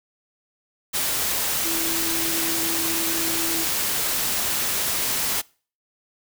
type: tone in noise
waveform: sine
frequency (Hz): 329.6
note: E4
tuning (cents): 0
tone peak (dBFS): -30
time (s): 1.64-3.65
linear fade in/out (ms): 20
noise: white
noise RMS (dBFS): -24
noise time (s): 0.93-5.42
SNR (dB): -9
effects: noise-tail reverb RT60 0.4 s tail -24 dB re dry